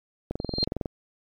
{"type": "click train", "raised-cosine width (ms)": 2, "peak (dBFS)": -15, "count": 13, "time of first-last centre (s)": [0.31, 0.858], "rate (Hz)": 21.9}
{"type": "tone with exponential growth", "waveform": "sine", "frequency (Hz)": 4186, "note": "C8", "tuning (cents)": 0, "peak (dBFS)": -19, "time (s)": [0.39, 0.64], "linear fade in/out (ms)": 0, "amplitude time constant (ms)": 54}
{"effects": ["MP3 64 kbps"]}